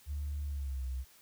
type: tone with pitch glide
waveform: sine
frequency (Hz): 72.7 to 64.4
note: D2 to C2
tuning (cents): -17 to -27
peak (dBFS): -33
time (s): 0.06-1.05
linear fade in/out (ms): 50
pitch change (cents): -210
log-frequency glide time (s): 0.46-0.85
effects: tanh soft clip ceiling -30 dBFS + white hiss -61 dBFS RMS until 1.21 s